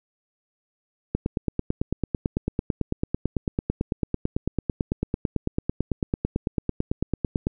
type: click train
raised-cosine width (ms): 3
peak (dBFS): -10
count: 58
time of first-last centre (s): 1.15-7.469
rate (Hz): 9.02
effects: none